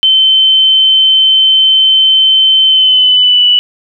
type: tone with pitch glide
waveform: sine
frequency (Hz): 3081 to 2961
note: G7 to F#7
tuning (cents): -31 to +1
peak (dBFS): -4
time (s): 0.03-3.59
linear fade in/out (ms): 0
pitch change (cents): -68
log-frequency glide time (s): 2.66-3.46
effects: none